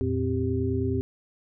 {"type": "tone cluster", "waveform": "sine", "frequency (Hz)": [84.9, 114.5, 259.9, 391.9], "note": ["F2", "A#2", "C4", "G4"], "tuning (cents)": [-48, -31, -11, 0], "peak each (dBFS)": -29, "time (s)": [0.01, 1.01], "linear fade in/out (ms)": 0, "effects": []}